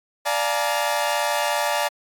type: chord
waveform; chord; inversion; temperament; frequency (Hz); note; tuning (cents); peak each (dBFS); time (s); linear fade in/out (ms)
sawtooth; Bb dominant seventh; first; equal with one note detuned; 587.3 / 698.5 / 849.5 / 932.3; D5 / F5 / Ab5 / Bb5; 0 / 0 / +39 / 0; -21 / -24 / -22 / -23; 0.25-1.89; 20
effects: AAC 64 kbps